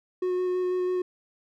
triangle tone with vibrato, 364.3 Hz, F#4, 27 cents flat, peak -22 dBFS, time 0.22-1.02 s, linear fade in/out 5 ms, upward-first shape square, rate 6.1 Hz, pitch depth 8 cents each way, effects none

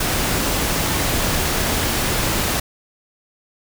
pink noise, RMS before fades -20 dBFS, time 0-2.6 s, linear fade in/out 5 ms, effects none

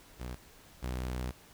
sawtooth tone pair in turn, 61.74 / 62.57 Hz, B1 / B1, 0 / +23 cents, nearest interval unison, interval 23 cents, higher second, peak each -34 / -30 dBFS, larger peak second, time 0.19-0.36 / 0.82-1.32 s, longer second, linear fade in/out 20 ms, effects pink hiss -57 dBFS RMS until 1.53 s

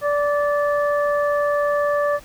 harmonic tone, 582 Hz, D5, 16 cents flat, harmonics 1 / 2 / 3, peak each -18 / -24 / -28 dBFS, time 0.01-2.2 s, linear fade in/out 50 ms, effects pink hiss -46 dBFS RMS until 2.24 s

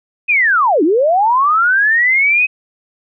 sine linear two-way sweep, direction down then up, 2553 to 283.8 to 2553 Hz, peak -9 dBFS, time 0.28-2.47 s, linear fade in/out 20 ms, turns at 0.83 s, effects none

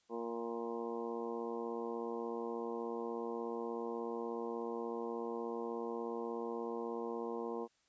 harmonic tone with a mistuned harmonic, 116.54 Hz, A#2, in tune, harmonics 2 / 3 / 4 / 5 / 6 / 7 / 8 / 9, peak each -45 / -44 / -41 / -53 / -51 / -51 / -50 / -50 dBFS, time 0.09-7.68 s, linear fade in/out 50 ms, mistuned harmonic 8, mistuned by +21 cents, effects white hiss -75 dBFS RMS until 7.88 s + resampled to 16000 Hz

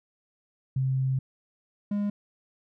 sine / triangle tone pair in turn, 132 / 204.6 Hz, C3 / G#3, +16 / -26 cents, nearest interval minor sixth, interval 758 cents, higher second, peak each -23 dBFS, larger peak neither, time 0.76-1.19 / 1.91-2.1 s, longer first, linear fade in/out 5 ms, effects none

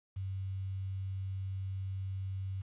sine tone with quantisation, 95.7 Hz, G2, 41 cents flat, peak -35 dBFS, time 0.16-2.62 s, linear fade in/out 10 ms, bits 10, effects resampled to 8000 Hz

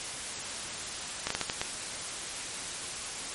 slowing click train, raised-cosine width 0.2 ms, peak -11 dBFS, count 6, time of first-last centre 1.27-1.615 s, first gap 34 ms, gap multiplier 1.36, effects white hiss -37 dBFS RMS until 3.34 s + MP3 48 kbps

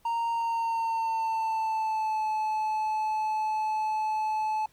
triangle tone with pitch glide, 927 to 864.9 Hz, A#5 to A5, -10 to -30 cents, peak -24 dBFS, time 0.05-4.66 s, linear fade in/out 5 ms, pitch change -120 cents, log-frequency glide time 0.32-2.27 s, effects pink hiss -63 dBFS RMS until 4.72 s + Opus 24 kbps

